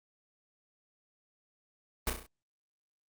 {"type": "noise with echo", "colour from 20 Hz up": "pink", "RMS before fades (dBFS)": -30, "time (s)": [2.07, 2.1], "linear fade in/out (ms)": 2, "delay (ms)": 33, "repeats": 5, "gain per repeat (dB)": -5, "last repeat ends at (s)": 2.265, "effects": ["Opus 32 kbps"]}